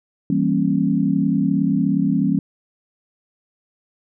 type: chord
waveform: sine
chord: E diminished seventh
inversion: none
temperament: equal with one note detuned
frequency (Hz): 164.81 / 196 / 233.1 / 272.6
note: E3 / G3 / Bb3 / Db4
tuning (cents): 0 / 0 / 0 / -29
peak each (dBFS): -22 / -20 / -23 / -20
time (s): 0.3-2.39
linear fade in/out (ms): 2
effects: none